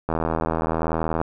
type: click train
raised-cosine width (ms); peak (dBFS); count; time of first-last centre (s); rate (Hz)
1; -9; 92; 0.09-1.215; 80.9
effects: none